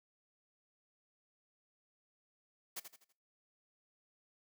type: noise with echo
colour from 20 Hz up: white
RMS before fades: -42 dBFS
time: 2.76-2.8 s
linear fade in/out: 10 ms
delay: 82 ms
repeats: 4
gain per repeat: -8 dB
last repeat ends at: 3.128 s
effects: noise-tail reverb RT60 0.3 s tail -18 dB re dry + high-pass 200 Hz 12 dB/octave